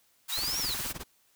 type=high-pass noise; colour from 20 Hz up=white; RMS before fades=-35 dBFS; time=0.28-0.93 s; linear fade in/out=20 ms; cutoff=780 Hz; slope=96 dB/octave
type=linear two-way sweep; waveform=sine; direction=up then down; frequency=3729 to 5780 to 3729 Hz; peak=-31 dBFS; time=0.32-0.74 s; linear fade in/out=2 ms; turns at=0.59 s
type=noise with tremolo; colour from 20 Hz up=pink; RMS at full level=-38 dBFS; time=0.37-1.04 s; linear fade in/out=5 ms; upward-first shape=sine; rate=19 Hz; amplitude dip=90%
effects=white hiss -67 dBFS RMS until 1.35 s